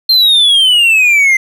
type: exponential sweep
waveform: triangle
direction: down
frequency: 4207 to 2066 Hz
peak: -4 dBFS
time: 0.09-1.37 s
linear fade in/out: 5 ms
effects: none